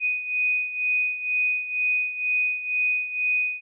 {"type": "beating tone pair", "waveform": "sine", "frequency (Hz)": [2489, 2491.1], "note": ["D#7", "D#7"], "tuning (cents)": [0, 1], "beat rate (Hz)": 2.1, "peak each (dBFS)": [-23, -28], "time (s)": [0, 3.61], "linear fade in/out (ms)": 50, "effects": []}